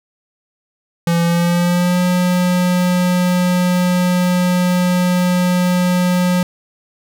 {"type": "tone with pitch glide", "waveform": "square", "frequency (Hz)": [169.8, 179.79], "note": ["F3", "F#3"], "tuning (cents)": [-48, -49], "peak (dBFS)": -13, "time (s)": [1.07, 6.43], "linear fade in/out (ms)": 2, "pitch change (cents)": 99, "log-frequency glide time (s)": [1.24, 2], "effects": []}